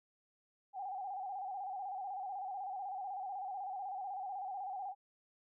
sine tone with vibrato, 775 Hz, G5, 20 cents flat, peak -39 dBFS, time 0.73-4.95 s, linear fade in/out 50 ms, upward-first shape square, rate 16 Hz, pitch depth 68 cents each way, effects none

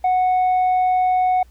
sine tone with tanh clipping, 737 Hz, F#5, 7 cents flat, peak -15 dBFS, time 0.04-1.43 s, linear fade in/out 5 ms, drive 2 dB, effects added 60 Hz sine -46 dBFS peak until 1.5 s + pink hiss -59 dBFS RMS until 1.5 s

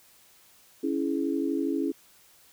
sine chord, C# minor, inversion none, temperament equal with one note detuned, 277.2 / 329.6 / 420.9 Hz, C#4 / E4 / G#4, 0 / 0 / +23 cents, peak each -28 / -29 / -33 dBFS, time 0.83-1.92 s, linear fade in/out 10 ms, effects white hiss -58 dBFS RMS until 2.52 s

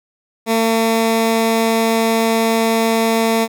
15% pulse tone, 225.8 Hz, A3, 45 cents sharp, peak -7 dBFS, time 0.46-3.48 s, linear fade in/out 50 ms, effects none

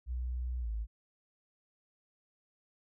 sine tone with pitch glide, 61.74 to 54.37 Hz, B1 to A1, 0 to -20 cents, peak -33 dBFS, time 0.06-0.87 s, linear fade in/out 50 ms, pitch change -220 cents, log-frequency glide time 0.6-0.7 s, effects none

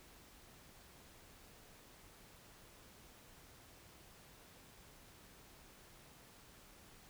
silence, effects pink hiss -61 dBFS RMS until 7.09 s

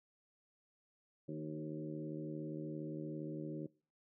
harmonic tone with a mistuned harmonic, 77.4 Hz, D#2, 9 cents flat, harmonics 2 / 3 / 4 / 5 / 6 / 7, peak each -45 / -50 / -45 / -49 / -57 / -51 dBFS, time 1.28-3.67 s, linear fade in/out 10 ms, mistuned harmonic 5, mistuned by -21 cents, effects noise-tail reverb RT60 0.4 s tail -23 dB re dry

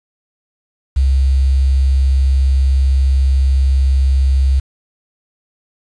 sine tone with quantisation, 66.9 Hz, C2, 39 cents sharp, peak -9 dBFS, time 0.96-4.6 s, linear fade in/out 10 ms, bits 6, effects resampled to 22050 Hz

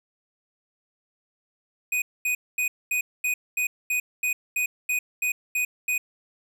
square tone bursts, 2489 Hz, D#7, in tune, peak -23 dBFS, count 13, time 1.92-5.98 s, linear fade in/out 5 ms, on 100 ms, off 230 ms, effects none

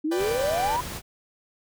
sine exponential sweep, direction up, 295.9 to 1017 Hz, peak -23 dBFS, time 0.04-0.81 s, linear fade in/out 10 ms
sawtooth chord, G major, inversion first, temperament equal, 493.9 / 587.3 / 784 Hz, B4 / D5 / G5, 0 / 0 / 0 cents, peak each -30 dBFS, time 0.11-0.77 s, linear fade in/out 10 ms
pink noise, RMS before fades -35 dBFS, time 0.16-1.02 s, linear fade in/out 50 ms
effects none

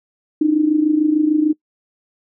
sine tone with amplitude modulation, 305.8 Hz, D#4, 30 cents flat, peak -9 dBFS, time 0.41-1.53 s, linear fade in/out 5 ms, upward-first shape sine, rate 26.7 Hz, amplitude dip 70%, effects noise-tail reverb RT60 0.1 s tail -23 dB re dry

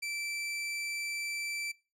sawtooth tone, 2332 Hz, D7, 13 cents flat, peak -31 dBFS, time 0.02-1.72 s, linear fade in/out 10 ms, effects noise-tail reverb RT60 0.3 s tail -21 dB re dry + low-pass 11000 Hz 12 dB/octave

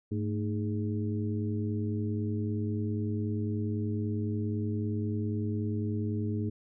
harmonic tone with a mistuned harmonic, 103.83 Hz, G#2, in tune, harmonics 1 / 2 / 3 / 4, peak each -31 / -34 / -37 / -40 dBFS, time 0.11-6.5 s, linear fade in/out 10 ms, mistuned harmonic 2, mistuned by +110 cents, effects none

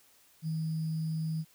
sine tone with sample-and-hold, 159.3 Hz, D#3, 41 cents sharp, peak -30 dBFS, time 0.42-1.45 s, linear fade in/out 50 ms, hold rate 4900 Hz, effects white hiss -63 dBFS RMS until 1.54 s

